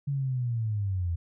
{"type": "linear sweep", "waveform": "sine", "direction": "down", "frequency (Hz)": [143.1, 82.41], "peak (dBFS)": -26, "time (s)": [0.07, 1.16], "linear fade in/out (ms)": 10, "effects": []}